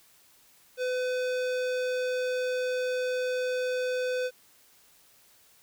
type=tone with hard clipping; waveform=sine; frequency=504 Hz; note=B4; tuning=35 cents sharp; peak=-29 dBFS; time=0.77-4.31 s; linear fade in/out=50 ms; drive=18 dB; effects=white hiss -60 dBFS RMS until 5.62 s